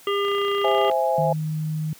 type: harmonic tone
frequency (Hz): 402.1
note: G4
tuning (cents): +44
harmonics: 1 / 3 / 5 / 7 / 8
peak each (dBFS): -22 / -26 / -33 / -32 / -34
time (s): 0.07-0.9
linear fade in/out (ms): 2
type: click train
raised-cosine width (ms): 0.3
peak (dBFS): -21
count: 21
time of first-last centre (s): 0.25-0.914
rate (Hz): 30.1
type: chord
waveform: sine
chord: C augmented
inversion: none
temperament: equal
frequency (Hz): 523.3 / 659.3 / 830.6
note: C5 / E5 / G#5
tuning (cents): 0 / 0 / 0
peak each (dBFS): -23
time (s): 0.64-1.33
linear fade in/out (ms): 5
type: tone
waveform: sine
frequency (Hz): 155.56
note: D#3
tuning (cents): 0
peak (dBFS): -23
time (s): 1.18-1.93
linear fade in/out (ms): 2
effects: white hiss -49 dBFS RMS until 1.99 s + high-pass 80 Hz 12 dB/octave